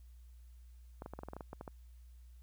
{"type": "clicks", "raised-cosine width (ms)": 1, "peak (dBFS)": -30, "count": 12, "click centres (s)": [1.021, 1.061, 1.136, 1.19, 1.234, 1.286, 1.334, 1.366, 1.408, 1.531, 1.611, 1.678], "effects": ["added 60 Hz sine -53 dBFS peak until 2.42 s", "white hiss -75 dBFS RMS until 2.42 s"]}